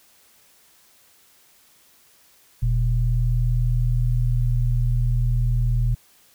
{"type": "tone pair together", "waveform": "sine", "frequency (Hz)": [40.07, 119.9], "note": ["E1", "A#2"], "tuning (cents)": [-48, 49], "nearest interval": "octave + perfect fifth", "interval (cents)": 1897, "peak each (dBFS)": [-20, -20], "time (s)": [2.62, 5.95], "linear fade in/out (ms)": 10, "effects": ["white hiss -56 dBFS RMS until 6.34 s"]}